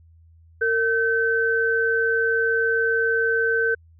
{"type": "tone pair together", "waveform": "sine", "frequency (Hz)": [456.7, 1536.1], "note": ["A#4", "G6"], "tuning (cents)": [-36, -36], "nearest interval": "octave + major sixth", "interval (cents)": 2100, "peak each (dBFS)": [-22, -20], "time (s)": [0.61, 3.75], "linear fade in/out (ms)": 10, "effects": ["added 82 Hz sine -49 dBFS peak until 3.99 s"]}